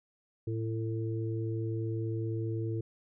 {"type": "harmonic tone", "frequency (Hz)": 111.9, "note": "A2", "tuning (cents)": 30, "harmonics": [1, 3, 4], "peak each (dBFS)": [-32, -37, -41], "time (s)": [0.47, 2.81], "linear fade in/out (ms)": 5, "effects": []}